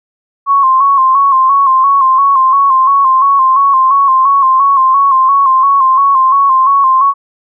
sine tone with vibrato, 1080 Hz, C#6, 45 cents flat, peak -5 dBFS, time 0.46-7.14 s, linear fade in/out 50 ms, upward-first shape square, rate 2.9 Hz, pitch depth 50 cents each way, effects none

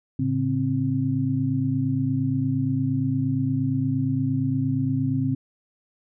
sine tone cluster, 112 / 140.6 / 263.9 Hz, A2 / C#3 / C4, +31 / +25 / +15 cents, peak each -27 / -25 / -24 dBFS, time 0.19-5.35 s, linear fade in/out 5 ms, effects none

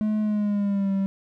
triangle tone with pitch glide, 213.7 to 194.84 Hz, G#3 to G3, +50 to -10 cents, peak -19 dBFS, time 0.01-1.06 s, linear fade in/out 0 ms, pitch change -160 cents, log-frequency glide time 0.21-0.92 s, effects none

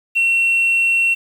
sine tone, 2720 Hz, F7, 46 cents flat, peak -11 dBFS, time 0.15-1.15 s, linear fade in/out 20 ms, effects tanh soft clip ceiling -10 dBFS + 7-bit

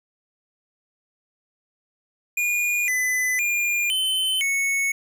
square tone with pitch steps, 2434 / 2008 / 2409 / 3059 / 2208 Hz, D#7 / B6 / D7 / G7 / C#7, -39 / +28 / +43 / -43 / -7 cents, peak -21 dBFS, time 2.37-4.92 s, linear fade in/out 5 ms, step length 510 ms, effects none

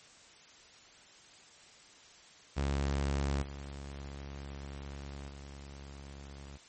sawtooth tone with level steps, 69.7 Hz, C#2, 10 cents sharp, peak -26 / -38 / -42 dBFS, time 2.56-6.58 s, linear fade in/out 20 ms, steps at 3.42 / 5.28 s, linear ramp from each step 10 ms, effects white hiss -57 dBFS RMS until 6.68 s + MP3 32 kbps

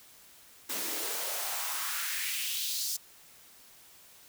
white noise with high-pass filter sweep, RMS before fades -34 dBFS, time 0.69-2.97 s, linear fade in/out 10 ms, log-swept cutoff 240 to 5500 Hz, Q 2.4, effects white hiss -56 dBFS RMS until 4.28 s

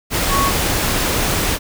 sine tone in noise, 1108.7 Hz, C#6, in tune, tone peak -16 dBFS, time 0.29-0.52 s, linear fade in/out 50 ms, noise pink, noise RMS -18 dBFS, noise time 0.1-1.59 s, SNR -1 dB, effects none

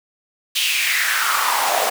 pink noise with high-pass filter sweep, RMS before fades -19 dBFS, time 0.55-1.9 s, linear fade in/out 10 ms, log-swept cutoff 3200 to 620 Hz, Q 3.9, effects none

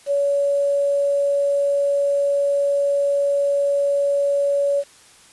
sine tone with quantisation, 565 Hz, C#5, 33 cents sharp, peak -16 dBFS, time 0.06-4.84 s, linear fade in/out 50 ms, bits 7, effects white hiss -49 dBFS RMS until 5.32 s + resampled to 24000 Hz

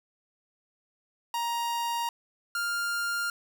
45% pulse tone pair in turn, 939 / 1400.3 Hz, A#5 / F6, +12 / +4 cents, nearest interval perfect fifth, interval 692 cents, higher second, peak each -28 dBFS, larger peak neither, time 1.34-2.09 / 2.55-3.3 s, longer neither, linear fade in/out 2 ms, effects none

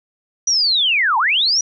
sine linear two-way sweep, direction down then up, 5920 to 830.6 to 5920 Hz, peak -13 dBFS, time 0.47-1.61 s, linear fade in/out 5 ms, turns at 1.18 s, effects none

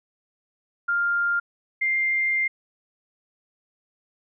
sine tone pair in turn, 1400 / 2102 Hz, F6 / C7, +4 / +7 cents, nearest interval perfect fifth, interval 703 cents, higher second, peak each -20 dBFS, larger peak neither, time 0.88-1.4 / 1.81-2.48 s, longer second, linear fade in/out 10 ms, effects none

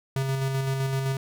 square tone with tremolo, 134.5 Hz, C3, 48 cents sharp, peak -24 dBFS, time 0.16-1.17 s, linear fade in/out 2 ms, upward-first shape square, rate 7.8 Hz, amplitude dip 30%, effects none

